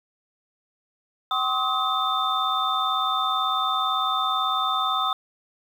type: tone cluster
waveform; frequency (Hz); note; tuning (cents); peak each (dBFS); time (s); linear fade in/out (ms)
sine; 763 / 1053 / 1133 / 1271 / 3581; G5 / C6 / C#6 / D#6 / A7; -47 / +11 / +37 / +36 / +30; -29 / -30 / -32 / -24 / -28; 1.31-5.13; 2
effects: 8-bit